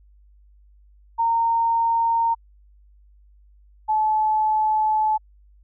sine tone pair in turn, 920 / 863.6 Hz, A#5 / A5, -23 / -33 cents, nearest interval minor second, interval 110 cents, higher first, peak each -17 dBFS, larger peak neither, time 1.18-2.35 / 3.88-5.18 s, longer second, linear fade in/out 20 ms, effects added 50 Hz sine -50 dBFS peak until 5.63 s

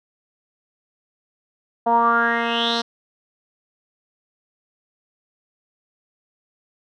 10% pulse tone with low-pass filter sweep, 233.1 Hz, A#3, in tune, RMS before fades -19 dBFS, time 1.86-2.82 s, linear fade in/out 10 ms, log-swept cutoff 790 to 4700 Hz, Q 6.9, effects none

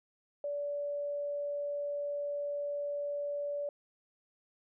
sine tone, 577 Hz, D5, 31 cents flat, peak -33 dBFS, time 0.44-3.69 s, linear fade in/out 2 ms, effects none

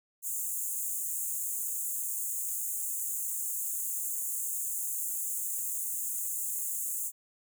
pink high-pass noise, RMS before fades -34 dBFS, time 0.22-7.12 s, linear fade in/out 50 ms, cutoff 6700 Hz, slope 96 dB/octave, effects none

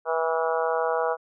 harmonic tone with a mistuned harmonic, 163 Hz, E3, 19 cents flat, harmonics 3 / 4 / 5 / 6 / 7 / 8 / 9, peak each -26 / -28 / -30 / -32 / -33 / -34 / -35 dBFS, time 0.05-1.17 s, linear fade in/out 50 ms, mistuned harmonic 9, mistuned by -31 cents, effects none

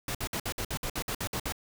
pink noise bursts, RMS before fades -33 dBFS, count 12, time 0.08-1.523 s, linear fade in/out 2 ms, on 68 ms, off 57 ms, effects none

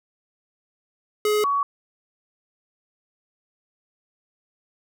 square / sine tone pair in turn, 421.6 / 1125.5 Hz, G#4 / C#6, +26 / +26 cents, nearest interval octave + perfect fourth, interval 1700 cents, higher second, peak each -19 dBFS, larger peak neither, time 1.25-1.44 / 1.44-1.63 s, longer neither, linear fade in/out 2 ms, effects none

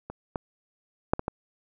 clicks, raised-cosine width 1 ms, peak -22 / -15 / -6 / -16 / -14 dBFS, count 5, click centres 0.1 / 0.358 / 1.135 / 1.194 / 1.281 s, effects none

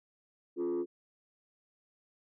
sine tone with frequency modulation, 350 Hz, F4, 4 cents sharp, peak -28 dBFS, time 0.56-0.86 s, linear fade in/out 50 ms, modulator 78.1 Hz, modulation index 0.72, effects tanh soft clip ceiling -29 dBFS

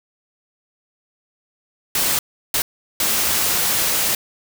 white noise bursts at uneven times, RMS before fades -19 dBFS, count 3, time 1.95-2.19 / 2.54-2.62 / 3-4.15 s, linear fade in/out 2 ms, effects none

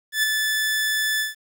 sawtooth tone with ADSR envelope, 1743 Hz, A6, 17 cents flat, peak -13 dBFS, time 0.12-1.35 s, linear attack 110 ms, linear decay 14 ms, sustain -4 dB, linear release 150 ms, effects 9-bit

